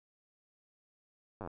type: slowing click train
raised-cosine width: 1 ms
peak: -28 dBFS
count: 7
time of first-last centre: 1.41-1.474 s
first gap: 9 ms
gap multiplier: 1.07
effects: none